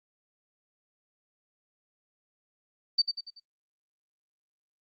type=tone with echo; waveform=sine; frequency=4600 Hz; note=D8; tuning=37 cents flat; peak=-19 dBFS; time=2.98-3.02 s; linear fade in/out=10 ms; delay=95 ms; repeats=4; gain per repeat=-7 dB; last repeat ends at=3.4 s; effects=noise-tail reverb RT60 0.1 s tail -22 dB re dry + Opus 32 kbps